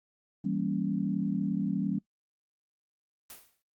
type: chord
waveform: sine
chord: E diminished seventh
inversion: none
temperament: equal with one note detuned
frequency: 164.34 / 196 / 233.1 / 277.2 Hz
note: E3 / G3 / Bb3 / Db4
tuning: -5 / 0 / 0 / 0 cents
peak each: -35 / -30 / -35 / -34 dBFS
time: 0.44-1.99 s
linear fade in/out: 10 ms
type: noise with exponential decay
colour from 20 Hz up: white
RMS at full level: -43 dBFS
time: 3.3-3.62 s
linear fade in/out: 1 ms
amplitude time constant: 69 ms
effects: noise-tail reverb RT60 0.1 s tail -23 dB re dry + Opus 24 kbps